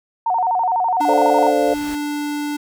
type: tone with vibrato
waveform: sine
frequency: 820 Hz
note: G#5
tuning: 22 cents flat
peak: -15 dBFS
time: 0.26-1.51 s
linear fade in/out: 5 ms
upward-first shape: square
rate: 12 Hz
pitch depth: 190 cents each way
type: noise with exponential growth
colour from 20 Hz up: pink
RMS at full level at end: -33 dBFS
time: 0.89-1.95 s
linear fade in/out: 2 ms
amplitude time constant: 230 ms
type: tone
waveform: square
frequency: 293.7 Hz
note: D4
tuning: in tune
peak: -22 dBFS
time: 1-2.57 s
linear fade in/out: 10 ms
type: chord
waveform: sine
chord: D minor seventh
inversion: second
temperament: equal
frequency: 440 / 523.3 / 587.3 / 698.5 Hz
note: A4 / C5 / D5 / F5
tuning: 0 / 0 / 0 / 0 cents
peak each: -20 dBFS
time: 1.08-1.74 s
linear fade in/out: 5 ms
effects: none